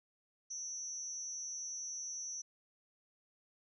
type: tone with amplitude modulation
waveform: sine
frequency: 5920 Hz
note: F#8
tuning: in tune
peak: -36 dBFS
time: 0.5-2.42 s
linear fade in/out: 10 ms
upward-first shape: sine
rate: 291 Hz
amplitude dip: 100%
effects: none